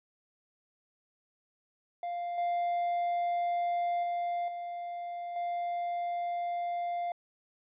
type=tone with level steps; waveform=triangle; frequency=698 Hz; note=F5; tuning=1 cent flat; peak=-31 / -26 / -28 / -34 / -29 dBFS; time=2.03-7.12 s; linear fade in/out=2 ms; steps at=2.38 / 4.03 / 4.48 / 5.36 s; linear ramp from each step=2 ms; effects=resampled to 8000 Hz